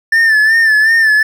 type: tone with vibrato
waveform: triangle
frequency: 1771 Hz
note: A6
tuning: 11 cents sharp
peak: -5 dBFS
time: 0.12-1.23 s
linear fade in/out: 5 ms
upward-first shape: sine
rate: 2.7 Hz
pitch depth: 61 cents each way
effects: none